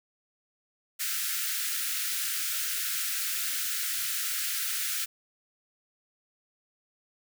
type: high-pass noise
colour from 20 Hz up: white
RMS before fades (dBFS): -31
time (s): 0.99-5.06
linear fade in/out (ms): 20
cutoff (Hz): 1300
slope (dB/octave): 96
effects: none